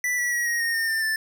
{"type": "tone with pitch steps", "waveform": "square", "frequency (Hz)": [1975.5, 1943.8, 1912.6, 1881.9, 1851.7, 1822, 1792.8, 1764], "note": ["B6", "B6", "A#6", "A#6", "A#6", "A#6", "A6", "A6"], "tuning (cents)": [0, -28, 44, 16, -12, -40, 32, 4], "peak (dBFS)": -23, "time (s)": [0.04, 1.16], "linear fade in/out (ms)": 2, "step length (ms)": 140, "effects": []}